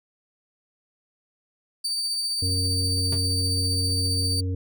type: tone with tremolo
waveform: 35% pulse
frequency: 4611 Hz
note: D8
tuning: 33 cents flat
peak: -22 dBFS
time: 1.84-4.41 s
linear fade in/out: 10 ms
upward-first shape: triangle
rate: 15 Hz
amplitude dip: 30%
type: harmonic tone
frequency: 92.5 Hz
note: F#2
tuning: in tune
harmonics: 1 / 3 / 5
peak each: -24 / -34 / -38 dBFS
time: 2.42-4.55 s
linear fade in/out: 5 ms
type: tone with exponential decay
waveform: square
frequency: 129.6 Hz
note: C3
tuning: 16 cents flat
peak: -28 dBFS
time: 3.12-3.25 s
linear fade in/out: 5 ms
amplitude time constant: 28 ms
effects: none